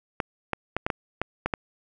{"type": "clicks", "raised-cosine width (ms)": 0.5, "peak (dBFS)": -10, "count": 8, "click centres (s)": [0.202, 0.533, 0.766, 0.865, 0.902, 1.216, 1.46, 1.538], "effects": []}